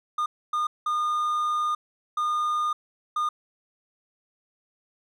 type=tone bursts at uneven times; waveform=triangle; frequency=1218 Hz; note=D#6; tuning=37 cents flat; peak=-21 dBFS; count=5; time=0.18-0.26 / 0.53-0.67 / 0.86-1.75 / 2.17-2.73 / 3.16-3.29 s; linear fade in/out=5 ms; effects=none